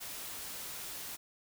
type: noise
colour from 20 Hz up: white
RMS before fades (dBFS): -43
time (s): 0-1.17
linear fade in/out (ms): 20
effects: none